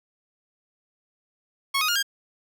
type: tone with pitch steps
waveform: 15% pulse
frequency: 1100 / 1249.1 / 1418.3 / 1610.5 Hz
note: C#6 / D#6 / F6 / G6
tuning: -14 / +6 / +26 / +46 cents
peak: -15 dBFS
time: 1.74-2.028 s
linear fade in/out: 10 ms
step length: 72 ms
effects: none